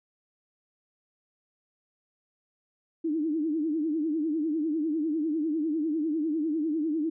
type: tone with vibrato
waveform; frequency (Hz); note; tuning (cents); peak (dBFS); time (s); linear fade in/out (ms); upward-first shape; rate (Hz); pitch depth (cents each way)
sine; 311.1; D#4; 0; -25; 3.04-7.1; 10; triangle; 10; 140
effects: none